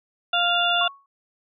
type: harmonic tone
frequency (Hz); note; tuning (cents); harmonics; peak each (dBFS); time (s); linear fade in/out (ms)
698.5; F5; 0; 1 / 2 / 4 / 5; -24 / -24 / -24 / -24; 0.33-0.88; 5
type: tone with exponential decay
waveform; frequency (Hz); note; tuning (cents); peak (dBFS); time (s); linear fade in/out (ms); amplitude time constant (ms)
sine; 1108.7; C#6; 0; -24; 0.81-1.06; 2; 54
effects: none